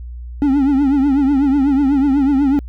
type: tone with vibrato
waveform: triangle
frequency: 277.2 Hz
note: C#4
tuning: in tune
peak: -9 dBFS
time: 0.42-2.59 s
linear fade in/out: 0 ms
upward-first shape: triangle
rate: 8.1 Hz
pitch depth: 120 cents each way
effects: added 60 Hz sine -27 dBFS peak until 2.68 s